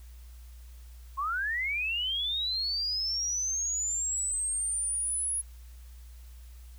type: linear sweep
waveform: sine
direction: up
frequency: 1046.5 to 10548 Hz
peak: -28 dBFS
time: 1.17-5.42 s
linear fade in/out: 20 ms
effects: added 60 Hz sine -45 dBFS peak until 6.78 s + white hiss -61 dBFS RMS until 6.78 s